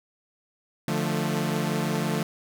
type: chord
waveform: sawtooth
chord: D minor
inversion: none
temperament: equal with one note detuned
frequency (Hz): 148.37 / 174.61 / 220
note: D3 / F3 / A3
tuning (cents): +18 / 0 / 0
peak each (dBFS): -25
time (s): 0.88-2.23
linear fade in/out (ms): 2
effects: none